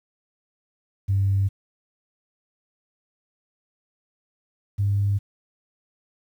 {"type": "tone pair in turn", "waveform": "sine", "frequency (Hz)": [98, 100.58], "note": ["G2", "G2"], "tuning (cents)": [0, 45], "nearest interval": "unison", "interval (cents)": 45, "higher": "second", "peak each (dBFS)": [-17, -18], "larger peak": "first", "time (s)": [[1.08, 1.49], [4.78, 5.19]], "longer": "neither", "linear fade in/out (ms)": 20, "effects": ["tanh soft clip ceiling -13 dBFS", "9-bit"]}